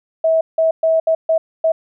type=tone bursts at uneven times; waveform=sine; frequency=647 Hz; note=E5; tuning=32 cents flat; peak=-11 dBFS; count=6; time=0.24-0.41 / 0.58-0.71 / 0.83-1 / 1.07-1.15 / 1.29-1.38 / 1.64-1.72 s; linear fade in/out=5 ms; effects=none